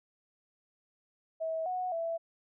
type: tone with pitch steps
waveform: sine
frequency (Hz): 646 / 734 / 664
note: E5 / F#5 / E5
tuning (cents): -35 / -14 / +12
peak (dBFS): -31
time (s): 1.4-2.18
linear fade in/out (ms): 20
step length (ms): 260
effects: none